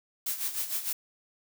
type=noise with tremolo; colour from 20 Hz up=blue; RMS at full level=-30 dBFS; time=0.26-0.93 s; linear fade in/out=5 ms; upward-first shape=sine; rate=6.6 Hz; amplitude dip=70%; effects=none

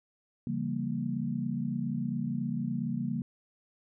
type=chord; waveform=sine; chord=C# diminished seventh; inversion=none; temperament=equal with one note detuned; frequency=138.59 / 168.86 / 196 / 233.1 Hz; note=C#3 / E3 / G3 / Bb3; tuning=0 / +42 / 0 / 0 cents; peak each=-36 / -37 / -36 / -33 dBFS; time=0.47-3.22 s; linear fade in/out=2 ms; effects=none

